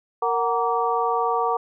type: tone cluster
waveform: sine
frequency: 464.4 / 744 / 934 / 1158 Hz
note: A#4 / F#5 / A#5 / D6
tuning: -7 / +9 / +3 / -25 cents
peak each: -25 dBFS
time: 0.22-1.57 s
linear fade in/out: 5 ms
effects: none